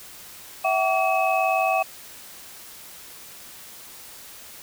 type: tone cluster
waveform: sine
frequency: 657 / 756 / 1143 / 2573 Hz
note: E5 / F#5 / D6 / E7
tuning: -6 / +37 / -47 / -43 cents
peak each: -24 / -22 / -28 / -26 dBFS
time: 0.64-1.83 s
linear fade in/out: 10 ms
effects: white hiss -43 dBFS RMS until 4.62 s